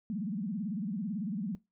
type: tone with vibrato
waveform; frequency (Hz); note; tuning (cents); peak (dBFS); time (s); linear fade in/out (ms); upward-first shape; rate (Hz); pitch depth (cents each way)
sine; 200; G3; +35; -32; 0.1-1.55; 0; sine; 18; 250
effects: noise-tail reverb RT60 0.2 s tail -20 dB re dry